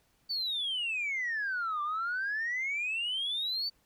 sine exponential two-way sweep, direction down then up, 4600 to 1169 to 4600 Hz, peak -29 dBFS, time 0.29-3.7 s, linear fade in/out 20 ms, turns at 1.82 s, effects tanh soft clip ceiling -27 dBFS + pink hiss -70 dBFS RMS until 3.85 s

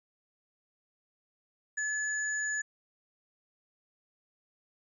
sine tone pair together, 1714 / 6898 Hz, A6 / A8, -46 / -35 cents, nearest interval 2 octaves, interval 2411 cents, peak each -31 / -36 dBFS, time 1.77-2.62 s, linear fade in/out 10 ms, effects none

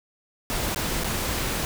pink noise with dropouts, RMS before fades -27 dBFS, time 0.5-1.65 s, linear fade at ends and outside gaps 0 ms, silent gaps 0.746-0.76 / 1.037-1.044 s, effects none

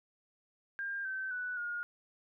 sine tone with pitch steps, 1602 / 1542.1 / 1484.4 / 1428.9 Hz, G6 / G6 / F#6 / F6, +37 / -29 / +5 / +39 cents, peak -35 dBFS, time 0.79-1.83 s, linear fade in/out 0 ms, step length 260 ms, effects none

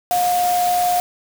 sine tone in noise, 714 Hz, F5, 38 cents sharp, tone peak -15 dBFS, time 0.11-1 s, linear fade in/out 0 ms, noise white, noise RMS -27 dBFS, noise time 0.11-1 s, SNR +9 dB, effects none

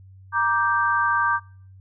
sine chord, G minor, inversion first, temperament just, 940.8 / 1176 / 1568 Hz, Bb5 / D6 / G6, +16 / +2 / 0 cents, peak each -24 / -22 / -22 dBFS, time 0.32-1.4 s, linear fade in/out 50 ms, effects noise-tail reverb RT60 0.5 s tail -24 dB re dry + added 95 Hz sine -44 dBFS peak until 1.8 s

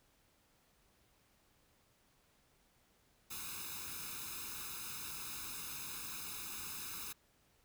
white noise with comb filter, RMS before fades -45 dBFS, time 3.3-7.13 s, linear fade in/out 10 ms, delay 0.78 ms, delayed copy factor +0.9, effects pink hiss -72 dBFS RMS until 7.64 s

